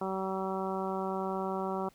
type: harmonic tone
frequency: 190.6 Hz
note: G3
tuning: 48 cents flat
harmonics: 1 / 2 / 3 / 4 / 5 / 6 / 7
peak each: -37 / -36 / -40 / -38 / -40 / -42 / -44 dBFS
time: 0.01-1.89 s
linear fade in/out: 5 ms
effects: pink hiss -64 dBFS RMS until 1.94 s